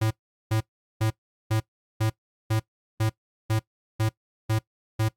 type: tone bursts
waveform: square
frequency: 110.1 Hz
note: A2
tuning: 2 cents sharp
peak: -22 dBFS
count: 11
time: 0.01-5.088 s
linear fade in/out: 10 ms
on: 98 ms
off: 400 ms
effects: noise-tail reverb RT60 0.1 s tail -20 dB re dry + AAC 64 kbps